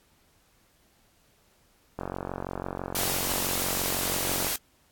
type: click train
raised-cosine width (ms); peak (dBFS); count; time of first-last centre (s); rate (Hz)
1; -18; 115; 1.99-4.468; 46
type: noise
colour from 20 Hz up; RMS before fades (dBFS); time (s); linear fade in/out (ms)
white; -29; 2.95-4.56; 2
effects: pink hiss -64 dBFS RMS until 4.91 s + AAC 64 kbps